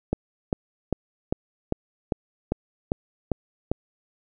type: click train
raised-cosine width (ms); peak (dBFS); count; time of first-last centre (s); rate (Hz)
2; -9; 10; 0.13-3.716; 2.51
effects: none